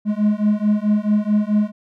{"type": "beating tone pair", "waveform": "triangle", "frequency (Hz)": [207.7, 212.3], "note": ["G#3", "G#3"], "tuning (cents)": [0, 38], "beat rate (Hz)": 4.6, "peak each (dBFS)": -16, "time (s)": [0.05, 1.72], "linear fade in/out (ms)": 50, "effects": []}